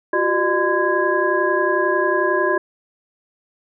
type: tone cluster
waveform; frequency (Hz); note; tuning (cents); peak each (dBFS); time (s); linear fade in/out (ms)
sine; 350.4 / 381.5 / 605 / 1021 / 1653; F4 / G4 / D#5 / C6 / G#6; +6 / -47 / -49 / -43 / -9; -22; 0.13-2.58; 5
effects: none